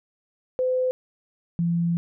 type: tone pair in turn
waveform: sine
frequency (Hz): 510 / 170.19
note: C5 / F3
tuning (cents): -44 / -44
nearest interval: octave + perfect fifth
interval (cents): 1900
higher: first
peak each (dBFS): -20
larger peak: neither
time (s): 0.59-0.91 / 1.59-1.97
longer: second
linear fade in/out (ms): 0
effects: none